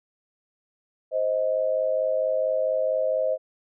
sine tone pair together, 523.3 / 627.7 Hz, C5 / D#5, 0 / +15 cents, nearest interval minor third, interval 315 cents, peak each -24 dBFS, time 1.11-3.38 s, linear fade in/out 50 ms, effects none

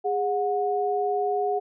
sine tone pair together, 410.4 / 729 Hz, G#4 / F#5, -21 / -26 cents, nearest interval minor seventh, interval 995 cents, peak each -25 dBFS, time 0.04-1.6 s, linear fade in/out 20 ms, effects none

